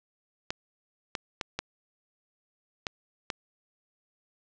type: clicks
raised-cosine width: 0.2 ms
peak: -13 dBFS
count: 6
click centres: 0.505 / 1.152 / 1.412 / 1.59 / 2.868 / 3.302 s
effects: low-pass 7000 Hz 12 dB/octave